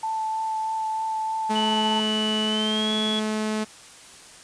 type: tone with vibrato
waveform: sine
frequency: 880 Hz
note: A5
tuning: in tune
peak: -24 dBFS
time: 0.03-2 s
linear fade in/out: 5 ms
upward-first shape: sine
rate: 3.2 Hz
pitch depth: 10 cents each way
type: tone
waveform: sawtooth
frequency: 215.6 Hz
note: A3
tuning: 35 cents flat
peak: -20 dBFS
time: 1.49-3.65 s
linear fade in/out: 20 ms
type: tone with pitch glide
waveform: sine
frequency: 2960 to 3361 Hz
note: F#7 to G#7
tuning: 0 to +20 cents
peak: -25 dBFS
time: 1.55-3.2 s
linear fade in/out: 10 ms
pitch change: +220 cents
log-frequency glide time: 2.46-2.92 s
effects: white hiss -46 dBFS RMS until 4.43 s + resampled to 22050 Hz